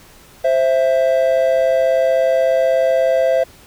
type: tone pair together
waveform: triangle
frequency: 525 / 661.5 Hz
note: C5 / E5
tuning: +6 / +6 cents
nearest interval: major third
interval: 400 cents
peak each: -13 dBFS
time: 0.44-3.44 s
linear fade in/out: 10 ms
effects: pink hiss -45 dBFS RMS until 3.66 s